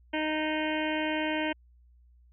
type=harmonic tone; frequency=309.5 Hz; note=D#4; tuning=9 cents flat; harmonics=1 / 2 / 3 / 5 / 6 / 7 / 8 / 9 / 10; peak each=-31 / -34 / -36 / -38 / -39 / -39 / -40 / -41 / -41 dBFS; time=0.13-1.53 s; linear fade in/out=10 ms; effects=added 60 Hz sine -56 dBFS peak until 2.32 s